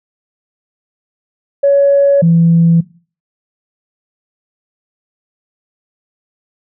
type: tone pair in turn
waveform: sine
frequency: 561 / 167.13 Hz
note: C#5 / E3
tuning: +21 / +24 cents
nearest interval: octave + major sixth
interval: 2097 cents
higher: first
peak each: -5 dBFS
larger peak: neither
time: 1.63-2.22 / 2.22-2.81 s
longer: neither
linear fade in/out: 10 ms
effects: noise-tail reverb RT60 0.4 s tail -19 dB re dry + tanh soft clip ceiling -1 dBFS